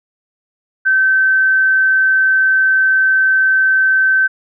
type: tone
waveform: sine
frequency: 1542 Hz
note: G6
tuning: 29 cents flat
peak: -9 dBFS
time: 0.85-4.28 s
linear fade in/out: 20 ms
effects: none